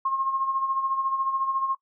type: tone with tremolo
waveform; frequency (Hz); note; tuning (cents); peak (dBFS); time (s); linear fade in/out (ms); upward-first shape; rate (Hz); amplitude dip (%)
sine; 1073; C6; +43; -21; 0.05-1.75; 5; sine; 14; 55
effects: noise-tail reverb RT60 0.1 s tail -20 dB re dry